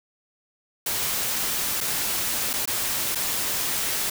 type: noise with dropouts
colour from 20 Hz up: white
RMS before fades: -26 dBFS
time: 0.86-4.1 s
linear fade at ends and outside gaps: 5 ms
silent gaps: 1.805-1.81 / 2.532-2.536 / 2.656-2.674 / 3.149-3.155 s
effects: none